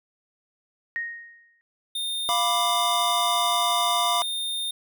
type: tone with exponential decay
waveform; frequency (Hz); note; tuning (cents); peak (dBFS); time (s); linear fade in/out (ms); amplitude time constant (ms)
sine; 1864.7; A#6; 0; -24; 0.96-1.61; 0; 140
type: tone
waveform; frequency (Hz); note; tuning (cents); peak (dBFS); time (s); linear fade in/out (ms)
square; 3638; A#7; -43; -27; 1.95-4.71; 5
type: chord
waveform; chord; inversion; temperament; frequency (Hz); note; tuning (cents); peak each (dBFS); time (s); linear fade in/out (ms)
square; B diminished; second; equal; 698.5 / 987.8 / 1174.7; F5 / B5 / D6; 0 / 0 / 0; -27; 2.29-4.22; 0
effects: none